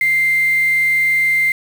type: tone with quantisation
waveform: sine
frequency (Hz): 2093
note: C7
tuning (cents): 0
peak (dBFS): -12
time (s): 0.01-1.52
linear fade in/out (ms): 2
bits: 5
effects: none